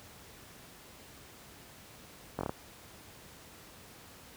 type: slowing click train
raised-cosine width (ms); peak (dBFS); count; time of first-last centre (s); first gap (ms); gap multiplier
1; -19; 5; 2.39-2.494; 20; 1.18
effects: pink hiss -53 dBFS RMS until 4.36 s + high-pass 60 Hz 12 dB/octave